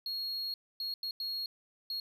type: tone bursts at uneven times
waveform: triangle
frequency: 4298 Hz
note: C8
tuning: 46 cents sharp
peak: -33 dBFS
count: 5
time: 0.06-0.54 / 0.8-0.94 / 1.03-1.11 / 1.2-1.46 / 1.9-2 s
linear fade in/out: 2 ms
effects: none